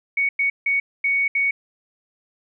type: tone bursts at uneven times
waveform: sine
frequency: 2230 Hz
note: C#7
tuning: 10 cents sharp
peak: -17 dBFS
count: 5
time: 0.17-0.29 / 0.39-0.5 / 0.66-0.8 / 1.04-1.28 / 1.35-1.51 s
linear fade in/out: 5 ms
effects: none